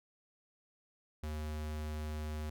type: tone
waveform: square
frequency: 76.4 Hz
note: D#2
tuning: 31 cents flat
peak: -38 dBFS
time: 1.23-2.5 s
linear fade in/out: 5 ms
effects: none